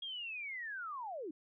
sine linear sweep, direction down, 3294 to 279.9 Hz, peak -40 dBFS, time 0.02-1.31 s, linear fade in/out 5 ms, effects none

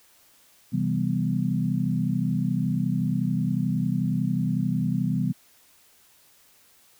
sine chord, C major seventh, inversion none, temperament equal, 130.81 / 164.81 / 196 / 246.9 Hz, C3 / E3 / G3 / B3, 0 / 0 / 0 / 0 cents, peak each -28 / -27 / -27 / -29 dBFS, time 0.72-5.33 s, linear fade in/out 20 ms, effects white hiss -58 dBFS RMS until 6.99 s

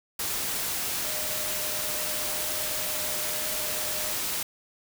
sine tone in noise, 611 Hz, D#5, 32 cents flat, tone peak -40 dBFS, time 1.04-4.13 s, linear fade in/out 5 ms, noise white, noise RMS -30 dBFS, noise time 0.19-4.43 s, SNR -13 dB, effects none

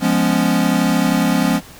square chord, C# dominant seventh, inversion first, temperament equal, 174.61 / 207.7 / 246.9 / 277.2 Hz, E#3 / G#3 / B3 / C#4, 0 / 0 / 0 / 0 cents, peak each -20 dBFS, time 0-1.61 s, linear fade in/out 50 ms, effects pink hiss -40 dBFS RMS until 1.79 s

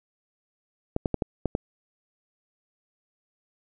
clicks, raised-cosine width 2 ms, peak -11 dBFS, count 6, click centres 0.964 / 1.058 / 1.143 / 1.222 / 1.457 / 1.551 s, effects none

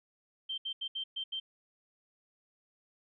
sine tone bursts at uneven times, 3136 Hz, G7, in tune, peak -34 dBFS, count 6, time 0.49-0.58 / 0.65-0.73 / 0.81-0.88 / 0.95-1.04 / 1.16-1.24 / 1.32-1.4 s, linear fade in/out 10 ms, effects none

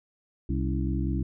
harmonic tone with a mistuned harmonic, 65.41 Hz, C2, in tune, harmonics 1 / 2 / 3 / 4 / 5, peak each -28 / -31 / -33 / -34 / -35 dBFS, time 0.49-1.23 s, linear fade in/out 5 ms, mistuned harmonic 4, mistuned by +100 cents, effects none

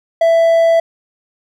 triangle tone, 663 Hz, E5, 10 cents sharp, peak -6 dBFS, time 0.21-0.8 s, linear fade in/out 5 ms, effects none

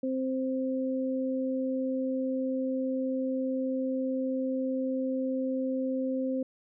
sine tone pair together, 261.6 / 523.3 Hz, C4 / C5, 0 / 0 cents, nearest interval octave, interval 1200 cents, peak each -29 / -32 dBFS, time 0.03-6.43 s, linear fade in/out 5 ms, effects none

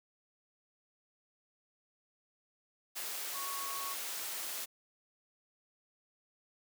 sine tone in noise, 1108.7 Hz, C#6, in tune, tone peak -41 dBFS, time 3.34-3.95 s, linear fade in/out 20 ms, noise white, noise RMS -40 dBFS, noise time 2.95-4.66 s, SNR -4 dB, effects high-pass 400 Hz 12 dB/octave

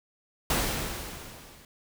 pink noise with level ramp, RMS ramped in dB -25 to -53 dBFS, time 0.5-1.65 s, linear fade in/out 2 ms, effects none

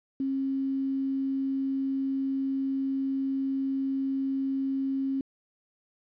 sine tone with quantisation, 270 Hz, C#4, 45 cents flat, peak -26 dBFS, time 0.2-5.21 s, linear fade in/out 2 ms, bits 9, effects resampled to 11025 Hz

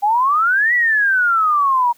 sine exponential two-way sweep, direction up then down, 796 to 1975.5 to 938 Hz, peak -12 dBFS, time 0.02-1.93 s, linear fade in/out 20 ms, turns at 0.74 s, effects white hiss -53 dBFS RMS until 1.97 s

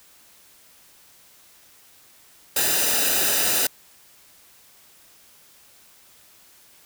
white noise with comb filter, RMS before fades -21 dBFS, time 2.56-3.67 s, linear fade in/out 5 ms, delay 0.91 ms, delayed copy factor -0.65, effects white hiss -53 dBFS RMS until 6.85 s

